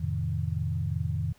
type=chord; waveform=sine; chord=F dominant seventh; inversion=none; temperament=equal; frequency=87.31 / 110 / 130.81 / 155.56 Hz; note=F2 / A2 / C3 / Eb3; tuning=0 / 0 / 0 / 0 cents; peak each=-31 / -33 / -34 / -32 dBFS; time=0-1.33 s; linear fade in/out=10 ms; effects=pink hiss -62 dBFS RMS until 1.38 s